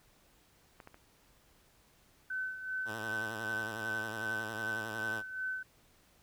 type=clicks; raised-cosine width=0.5 ms; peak=-34 / -34 / -38 dBFS; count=3; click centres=0.802 / 0.874 / 0.944 s
type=tone with tremolo; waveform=sine; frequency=1520 Hz; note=F#6; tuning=46 cents sharp; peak=-33 dBFS; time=2.3-5.63 s; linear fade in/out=5 ms; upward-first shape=sine; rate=2.6 Hz; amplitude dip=65%
type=tone with vibrato; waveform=5% pulse; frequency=110 Hz; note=A2; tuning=in tune; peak=-29 dBFS; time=2.85-5.23 s; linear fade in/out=50 ms; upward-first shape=sine; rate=11 Hz; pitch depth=73 cents each way
effects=pink hiss -66 dBFS RMS until 6.22 s